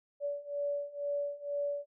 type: beating tone pair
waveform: sine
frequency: 573 / 575.1 Hz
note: D5 / D5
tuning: -43 / -36 cents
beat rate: 2.1 Hz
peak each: -37 / -35 dBFS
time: 0.2-1.86 s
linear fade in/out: 50 ms
effects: none